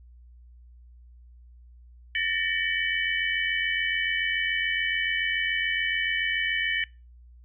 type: tone cluster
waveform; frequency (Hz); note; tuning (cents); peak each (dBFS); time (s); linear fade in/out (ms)
sine; 1781 / 1868 / 2281 / 2995; A6 / A#6 / C#7 / F#7; +21 / +3 / +49 / +20; -30; 2.15-6.84; 2
effects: noise-tail reverb RT60 0.3 s tail -24 dB re dry + added 60 Hz sine -48 dBFS peak until 7.44 s